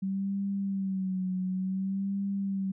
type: tone with vibrato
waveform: sine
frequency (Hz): 191.4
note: G3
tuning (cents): -41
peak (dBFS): -28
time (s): 0.02-2.72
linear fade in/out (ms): 10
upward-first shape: sine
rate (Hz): 0.56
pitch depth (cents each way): 60
effects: none